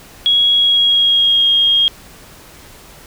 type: tone with pitch glide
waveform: sine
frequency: 3322 to 3250 Hz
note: G#7 to G#7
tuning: 0 to -38 cents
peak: -9 dBFS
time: 0.26-1.88 s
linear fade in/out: 0 ms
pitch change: -38 cents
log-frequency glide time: 0.54-1.5 s
effects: pink hiss -40 dBFS RMS until 3.06 s